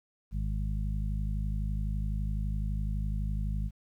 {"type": "harmonic tone", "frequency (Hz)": 51.91, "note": "G#1", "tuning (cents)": 0, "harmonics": [1, 2, 3, 4], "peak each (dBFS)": [-30, -37, -38, -42], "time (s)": [0.31, 3.71], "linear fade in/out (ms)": 50, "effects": ["11-bit"]}